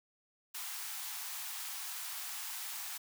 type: high-pass noise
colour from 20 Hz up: white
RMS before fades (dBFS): -42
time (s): 0.54-2.98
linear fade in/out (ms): 10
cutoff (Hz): 720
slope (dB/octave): 96
effects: none